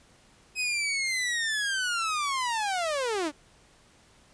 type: linear sweep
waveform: sawtooth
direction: down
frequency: 2544 to 277.2 Hz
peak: -23 dBFS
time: 0.55-3.32 s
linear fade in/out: 50 ms
effects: pink hiss -59 dBFS RMS until 4.33 s + resampled to 22050 Hz